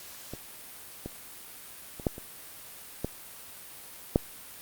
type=clicks; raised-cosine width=2 ms; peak=-24 / -22 / -27 / -11 / -27 / -16 / -7 dBFS; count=7; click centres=0.336 / 1.06 / 1.998 / 2.068 / 2.181 / 3.046 / 4.159 s; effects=white hiss -46 dBFS RMS until 4.61 s + Opus 48 kbps